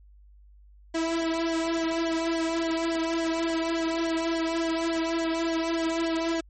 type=tone with flanger; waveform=sawtooth; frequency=329.2 Hz; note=E4; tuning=2 cents flat; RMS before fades=-27 dBFS; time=0.94-6.41 s; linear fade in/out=10 ms; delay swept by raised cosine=0.77 to 2.47 ms; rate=3.5 Hz; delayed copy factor=-0.9; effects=added 50 Hz sine -50 dBFS peak until 6.49 s + MP3 32 kbps